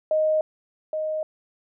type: tone pair in turn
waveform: sine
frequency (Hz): 622.3 / 622.3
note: D#5 / D#5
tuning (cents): 0 / 0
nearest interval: unison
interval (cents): 0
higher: neither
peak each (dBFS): -18 / -24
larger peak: first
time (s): 0.11-0.41 / 0.93-1.23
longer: neither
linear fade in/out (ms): 2
effects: none